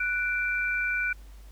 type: tone pair together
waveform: sine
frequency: 1479.8 / 2349 Hz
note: F#6 / D7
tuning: 0 / 0 cents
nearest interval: minor sixth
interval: 800 cents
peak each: -27 / -29 dBFS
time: 0-1.13 s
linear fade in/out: 5 ms
effects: added 50 Hz sine -44 dBFS peak until 1.51 s + pink hiss -59 dBFS RMS until 1.51 s